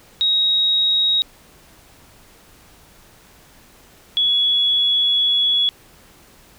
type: tone pair in turn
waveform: sine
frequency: 3789 / 3376 Hz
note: A#7 / G#7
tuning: +27 / +28 cents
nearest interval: major second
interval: 199 cents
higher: first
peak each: -14 dBFS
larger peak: neither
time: 0.21-1.22 / 4.17-5.69 s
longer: second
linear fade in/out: 0 ms
effects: pink hiss -49 dBFS RMS until 6.58 s